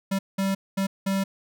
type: tone bursts at uneven times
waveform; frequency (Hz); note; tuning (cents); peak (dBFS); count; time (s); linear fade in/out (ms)
square; 194.3; G3; -15; -23; 4; 0.11-0.19 / 0.38-0.55 / 0.77-0.87 / 1.06-1.24; 10
effects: none